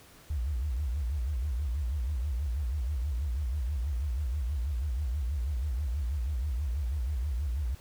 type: tone with vibrato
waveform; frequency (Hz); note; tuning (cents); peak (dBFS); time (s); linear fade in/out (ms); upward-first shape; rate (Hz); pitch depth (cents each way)
sine; 66.6; C2; +31; -28; 0.3-7.75; 5; sine; 6.2; 260
effects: pink hiss -55 dBFS RMS until 7.8 s